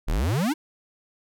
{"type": "exponential sweep", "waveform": "square", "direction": "up", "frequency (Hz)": [32.16, 334.2], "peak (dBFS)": -22, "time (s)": [0.07, 0.54], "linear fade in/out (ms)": 20, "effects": []}